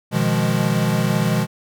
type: chord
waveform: square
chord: F half-diminished seventh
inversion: second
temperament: equal with one note detuned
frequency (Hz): 123.47 / 155.56 / 173.61 / 207.7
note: Cb3 / Eb3 / F3 / Ab3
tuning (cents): 0 / 0 / -10 / 0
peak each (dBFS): -23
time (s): 0.11-1.47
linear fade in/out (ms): 50
effects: none